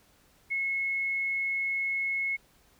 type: tone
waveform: sine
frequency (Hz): 2180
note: C#7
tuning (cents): -29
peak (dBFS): -27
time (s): 0.5-2.37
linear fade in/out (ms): 20
effects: pink hiss -63 dBFS RMS until 2.79 s